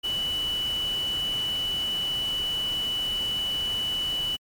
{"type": "tone in noise", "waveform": "sine", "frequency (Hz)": 2965, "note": "F#7", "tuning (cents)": 3, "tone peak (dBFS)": -25, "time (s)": [0.03, 4.37], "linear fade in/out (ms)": 20, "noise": "pink", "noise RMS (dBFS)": -39, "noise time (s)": [0.03, 4.37], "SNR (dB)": 11, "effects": ["MP3 96 kbps"]}